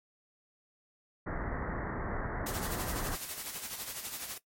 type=low-pass noise; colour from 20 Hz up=pink; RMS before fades=-36 dBFS; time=1.26-3.16 s; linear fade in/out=10 ms; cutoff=2000 Hz; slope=96 dB/octave
type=noise with tremolo; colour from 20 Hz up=white; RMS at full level=-38 dBFS; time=2.46-4.38 s; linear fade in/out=5 ms; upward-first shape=sine; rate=12 Hz; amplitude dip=55%
effects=noise-tail reverb RT60 0.1 s tail -18 dB re dry + MP3 64 kbps